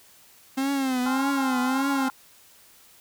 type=tone with vibrato; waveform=45% pulse; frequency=263.8 Hz; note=C4; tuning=14 cents sharp; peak=-23 dBFS; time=0.57-2.09 s; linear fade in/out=10 ms; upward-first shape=triangle; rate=1.7 Hz; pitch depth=110 cents each way
type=chord; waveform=sine; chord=F minor; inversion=first; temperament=equal; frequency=830.6 / 1046.5 / 1396.9 Hz; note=Ab5 / C6 / F6; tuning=0 / 0 / 0 cents; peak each=-32 dBFS; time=1.06-2.1 s; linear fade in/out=0 ms
effects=white hiss -54 dBFS RMS until 3 s